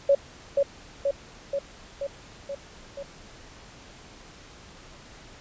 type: tone with echo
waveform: sine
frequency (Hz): 559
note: C#5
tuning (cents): +14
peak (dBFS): -15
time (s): 0.09-0.15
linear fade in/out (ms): 5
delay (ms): 480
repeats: 6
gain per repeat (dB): -3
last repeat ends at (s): 3.03
effects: pink hiss -48 dBFS RMS until 5.4 s + resampled to 16000 Hz